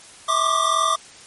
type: tone cluster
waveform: square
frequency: 650 / 1076 / 1161 / 1204 Hz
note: E5 / C6 / D6 / D6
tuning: -24 / +48 / -20 / +43 cents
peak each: -29 / -28 / -22 / -21 dBFS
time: 0.28-0.96 s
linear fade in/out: 10 ms
effects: white hiss -44 dBFS RMS until 1.26 s + MP3 48 kbps